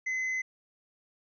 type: tone with tanh clipping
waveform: sine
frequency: 2040 Hz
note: C7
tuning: 44 cents flat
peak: -30 dBFS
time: 0.06-0.42 s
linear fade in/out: 10 ms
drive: 5 dB
effects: resampled to 16000 Hz